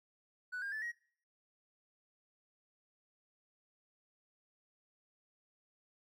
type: tone with pitch steps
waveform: triangle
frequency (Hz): 1485 / 1610.1 / 1745.7 / 1892.7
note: F#6 / G6 / A6 / A#6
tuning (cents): +6 / +46 / -14 / +26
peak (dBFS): -35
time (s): 0.52-0.92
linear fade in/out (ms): 20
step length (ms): 100
effects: noise-tail reverb RT60 0.5 s tail -23 dB re dry + tanh soft clip ceiling -34 dBFS